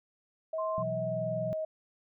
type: tone with pitch glide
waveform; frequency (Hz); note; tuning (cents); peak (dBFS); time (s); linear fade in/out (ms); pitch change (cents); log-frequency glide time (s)
sine; 640 to 630.5; D#5 to D#5; +49 to +23; -31; 0.53-1.65; 5; -26; 1.03-1.42
type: tone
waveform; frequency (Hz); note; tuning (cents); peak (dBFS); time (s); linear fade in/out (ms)
sine; 1050; C6; +6; -34; 0.58-0.83; 10
type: chord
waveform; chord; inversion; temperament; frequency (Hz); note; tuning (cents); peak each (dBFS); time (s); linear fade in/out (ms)
sine; B suspended fourth; none; equal; 123.47 / 164.81 / 185; B2 / E3 / F#3; 0 / 0 / 0; -38 / -40 / -40; 0.78-1.53; 0
effects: none